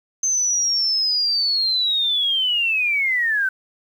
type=linear sweep; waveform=sine; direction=down; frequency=6272 to 1506 Hz; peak=-17 dBFS; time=0.23-3.49 s; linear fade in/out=5 ms; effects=8-bit